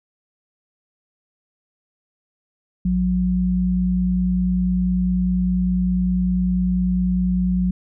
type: tone pair together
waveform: sine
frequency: 57.36 / 182.1 Hz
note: A#1 / F#3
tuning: -27 / -27 cents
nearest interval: octave + minor sixth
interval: 2000 cents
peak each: -24 / -17 dBFS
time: 2.85-7.71 s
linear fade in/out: 5 ms
effects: none